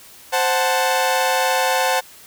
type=chord; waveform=sawtooth; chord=F# diminished; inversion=second; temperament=equal; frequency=523.3 / 740 / 880 Hz; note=C5 / F#5 / A5; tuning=0 / 0 / 0 cents; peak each=-17 dBFS; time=0.32-2.01 s; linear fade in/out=20 ms; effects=white hiss -44 dBFS RMS until 2.26 s